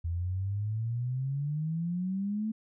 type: exponential sweep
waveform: sine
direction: up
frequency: 82.41 to 222 Hz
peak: -29 dBFS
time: 0.04-2.52 s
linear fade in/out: 10 ms
effects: none